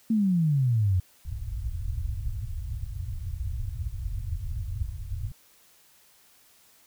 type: exponential sweep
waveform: sine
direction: down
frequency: 230 to 88 Hz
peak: -20 dBFS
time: 0.1-1 s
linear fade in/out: 5 ms
type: low-pass noise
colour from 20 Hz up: white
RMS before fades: -32 dBFS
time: 1.25-5.32 s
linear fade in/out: 5 ms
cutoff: 110 Hz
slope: 48 dB/octave
effects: white hiss -59 dBFS RMS until 6.86 s